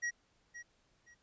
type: tone with echo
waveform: square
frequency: 1905 Hz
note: A#6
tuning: 37 cents sharp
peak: -34 dBFS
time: 0.02-0.11 s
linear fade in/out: 20 ms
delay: 520 ms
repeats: 2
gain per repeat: -12 dB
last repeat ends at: 1.15 s
effects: pink hiss -73 dBFS RMS until 1.22 s + resampled to 16000 Hz